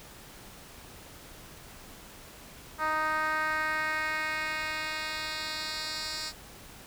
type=tone with band-pass filter sweep; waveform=10% pulse; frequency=311 Hz; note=D#4; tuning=1 cent flat; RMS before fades=-32 dBFS; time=2.78-6.33 s; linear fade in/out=50 ms; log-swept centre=1200 to 5300 Hz; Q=1.8; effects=pink hiss -49 dBFS RMS until 6.86 s